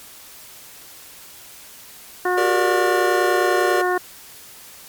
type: harmonic tone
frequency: 362 Hz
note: F#4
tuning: 38 cents flat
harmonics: 1 / 2 / 3 / 4 / 5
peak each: -20 / -23 / -25 / -26 / -27 dBFS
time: 2.25-3.98 s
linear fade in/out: 5 ms
type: chord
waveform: square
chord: G minor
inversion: none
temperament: equal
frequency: 392 / 466.2 / 587.3 Hz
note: G4 / Bb4 / D5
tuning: 0 / 0 / 0 cents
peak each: -25 dBFS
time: 2.37-3.82 s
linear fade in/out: 10 ms
effects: white hiss -42 dBFS RMS until 4.88 s + MP3 96 kbps